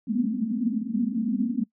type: band-pass noise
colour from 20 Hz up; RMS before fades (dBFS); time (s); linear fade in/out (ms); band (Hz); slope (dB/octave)
white; -26; 0.07-1.64; 10; 210 to 250; 96
effects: noise-tail reverb RT60 0.1 s tail -23 dB re dry